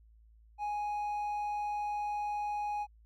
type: tone with hard clipping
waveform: sine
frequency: 830.6 Hz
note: G#5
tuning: in tune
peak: -33 dBFS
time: 0.58-2.87 s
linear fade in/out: 50 ms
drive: 3 dB
effects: added 55 Hz sine -57 dBFS peak until 3.05 s + MP3 96 kbps